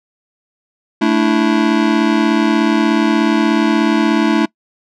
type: chord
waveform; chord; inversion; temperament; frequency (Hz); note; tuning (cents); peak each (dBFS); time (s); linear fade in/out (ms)
square; A suspended fourth; none; just; 220 / 293.3 / 330; A3 / D4 / E4; 0 / -2 / +2; -16; 1.01-4.46; 10
effects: noise-tail reverb RT60 0.1 s tail -23 dB re dry + low-pass 4000 Hz 12 dB/octave